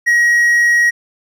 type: tone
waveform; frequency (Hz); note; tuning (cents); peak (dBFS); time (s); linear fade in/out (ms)
triangle; 1898; A#6; +31; -7; 0.06-0.91; 20
effects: none

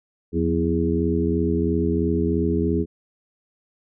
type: harmonic tone with a mistuned harmonic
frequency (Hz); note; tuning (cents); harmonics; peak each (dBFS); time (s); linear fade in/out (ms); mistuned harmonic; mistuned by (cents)
83; E2; +12; 1 / 2 / 3 / 4 / 5; -25 / -25 / -25 / -25 / -25; 0.32-2.86; 50; 2; +85
effects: none

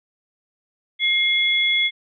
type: tone pair together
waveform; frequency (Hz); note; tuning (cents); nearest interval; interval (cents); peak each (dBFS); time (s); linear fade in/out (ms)
sine; 2131 / 3383; C7 / G#7; +31 / +31; minor sixth; 800; -19; 0.99-1.91; 50
effects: none

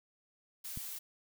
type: noise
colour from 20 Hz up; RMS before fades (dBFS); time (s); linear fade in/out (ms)
blue; -43; 0.64-0.99; 10
type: click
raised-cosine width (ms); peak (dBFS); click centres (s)
5; -30; 0.774
effects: none

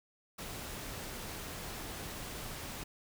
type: noise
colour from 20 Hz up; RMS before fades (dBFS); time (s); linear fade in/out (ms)
pink; -43; 0.38-2.84; 10
effects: none

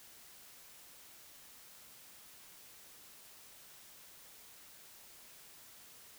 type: silence
effects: white hiss -57 dBFS RMS until 6.18 s

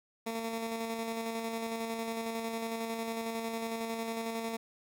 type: tone with tremolo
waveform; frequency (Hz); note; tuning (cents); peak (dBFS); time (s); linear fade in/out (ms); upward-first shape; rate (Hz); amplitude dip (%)
15% pulse; 227.1; A#3; -45; -27; 0.26-4.57; 10; square; 11; 30
effects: none

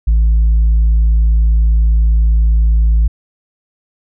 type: tone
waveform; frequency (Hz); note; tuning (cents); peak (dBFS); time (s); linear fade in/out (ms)
sine; 55; A1; 0; -5; 0.07-3.08; 10
effects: tanh soft clip ceiling -6 dBFS

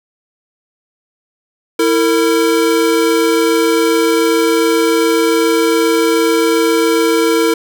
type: tone pair together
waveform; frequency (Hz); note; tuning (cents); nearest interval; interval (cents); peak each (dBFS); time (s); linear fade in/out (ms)
square; 329.3 / 456.5; E4 / A#4; -2 / -36; tritone; 566; -14 / -13; 1.79-7.54; 5
effects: none

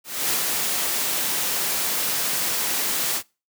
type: noise with ADSR envelope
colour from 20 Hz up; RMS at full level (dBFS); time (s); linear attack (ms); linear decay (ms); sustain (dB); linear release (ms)
white; -22; 0.04-3.23; 260; 110; -2; 71
effects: noise-tail reverb RT60 0.3 s tail -24 dB re dry + high-pass 150 Hz 12 dB/octave

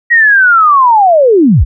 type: linear sweep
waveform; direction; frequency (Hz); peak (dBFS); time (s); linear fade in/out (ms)
sine; down; 1915 to 35.78; -3; 0.1-1.65; 20
effects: none

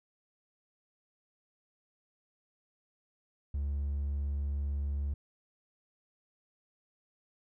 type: tone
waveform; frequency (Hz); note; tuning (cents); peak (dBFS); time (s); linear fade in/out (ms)
triangle; 71.1; C#2; +45; -28; 3.54-5.14; 5
effects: tanh soft clip ceiling -24 dBFS

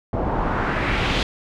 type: noise with low-pass filter sweep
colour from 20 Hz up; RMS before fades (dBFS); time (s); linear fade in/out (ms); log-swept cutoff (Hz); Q
pink; -22; 0.13-1.23; 2; 660 to 3700; 1.6
effects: none

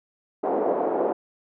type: band-pass noise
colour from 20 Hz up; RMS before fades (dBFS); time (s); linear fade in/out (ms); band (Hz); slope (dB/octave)
white; -24; 0.43-1.13; 10; 290 to 710; 24
effects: none

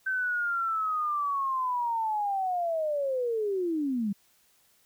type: linear sweep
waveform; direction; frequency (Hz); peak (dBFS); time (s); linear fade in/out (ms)
sine; down; 1546 to 191.9; -26; 0.06-4.13; 10
effects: white hiss -65 dBFS RMS until 4.85 s

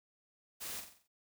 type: noise with echo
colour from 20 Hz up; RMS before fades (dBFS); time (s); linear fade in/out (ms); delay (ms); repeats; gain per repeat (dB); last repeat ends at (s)
white; -43; 0.6-0.81; 20; 45; 6; -6; 1.08
effects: none

